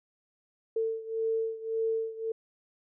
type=beating tone pair; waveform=sine; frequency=447.7 / 449.5 Hz; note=A4 / A4; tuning=+30 / +37 cents; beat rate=1.8 Hz; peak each=-30 / -33 dBFS; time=0.76-2.32 s; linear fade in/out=5 ms; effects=none